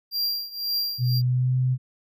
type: tone with tremolo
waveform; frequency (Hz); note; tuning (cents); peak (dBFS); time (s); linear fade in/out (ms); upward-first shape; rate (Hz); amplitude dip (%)
square; 4753; D8; +20; -22; 0.11-1.22; 50; triangle; 1.9; 90
type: tone with pitch glide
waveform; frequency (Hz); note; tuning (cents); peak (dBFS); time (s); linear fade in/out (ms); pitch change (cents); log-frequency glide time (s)
sine; 124.3 to 128.02; B2 to C3; +12 to -37; -19; 0.98-1.78; 50; +51; 1.19-1.54
effects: none